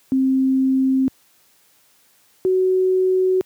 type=tone pair in turn; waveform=sine; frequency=264.1 / 372.8 Hz; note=C4 / F#4; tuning=+16 / +13 cents; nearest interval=tritone; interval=597 cents; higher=second; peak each=-14 / -14 dBFS; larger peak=neither; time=0.12-1.08 / 2.45-3.41 s; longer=neither; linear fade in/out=0 ms; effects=white hiss -57 dBFS RMS until 3.45 s + high-pass 80 Hz 12 dB/octave